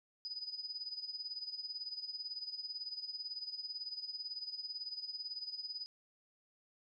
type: tone with tremolo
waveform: sine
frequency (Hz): 4978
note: D#8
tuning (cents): 0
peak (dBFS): -38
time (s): 0.25-5.86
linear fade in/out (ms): 0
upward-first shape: sine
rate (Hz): 18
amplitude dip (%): 75
effects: none